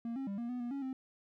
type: tone with pitch steps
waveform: triangle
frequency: 232.8 / 269.3 / 198.6 / 236.3 / 247.8 / 240.1 / 277.5 / 262.3 Hz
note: A#3 / C#4 / G3 / A#3 / B3 / B3 / C#4 / C4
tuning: -2 / -50 / +23 / +24 / +6 / -49 / +2 / +4 cents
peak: -34 dBFS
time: 0.05-0.93 s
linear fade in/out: 2 ms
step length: 110 ms
effects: none